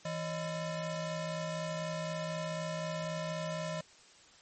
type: ring-modulated tone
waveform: 35% pulse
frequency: 392 Hz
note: G4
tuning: in tune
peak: -30 dBFS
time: 0.05-3.81 s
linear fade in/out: 5 ms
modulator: 228 Hz
effects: white hiss -59 dBFS RMS until 4.41 s + MP3 32 kbps